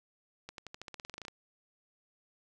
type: accelerating click train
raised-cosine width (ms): 0.2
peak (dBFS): -26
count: 15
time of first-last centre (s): 0.49-1.282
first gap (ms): 92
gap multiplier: 0.92
effects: none